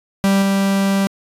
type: tone with level steps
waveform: 45% pulse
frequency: 196 Hz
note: G3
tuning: in tune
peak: -12 / -14 dBFS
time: 0.24-1.07 s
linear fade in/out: 0 ms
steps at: 0.42 s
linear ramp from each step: 2 ms
effects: resampled to 32000 Hz